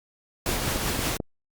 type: noise with tremolo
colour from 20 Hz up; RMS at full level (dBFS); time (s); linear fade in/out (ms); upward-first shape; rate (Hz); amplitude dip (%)
pink; -26; 0.46-1.17; 2; triangle; 5.3; 35
type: clicks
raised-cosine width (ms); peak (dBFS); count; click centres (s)
2; -14; 4; 0.492 / 0.76 / 0.992 / 1.202
effects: Opus 48 kbps